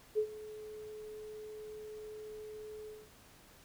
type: tone with ADSR envelope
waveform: sine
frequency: 428.3 Hz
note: A4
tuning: 47 cents flat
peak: -26 dBFS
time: 0.15-3.1 s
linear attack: 33 ms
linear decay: 79 ms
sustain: -18 dB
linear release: 230 ms
effects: pink hiss -60 dBFS RMS until 3.64 s